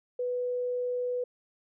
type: tone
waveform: sine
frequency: 494.3 Hz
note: B4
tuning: 1 cent sharp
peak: -28 dBFS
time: 0.19-1.24 s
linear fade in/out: 5 ms
effects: none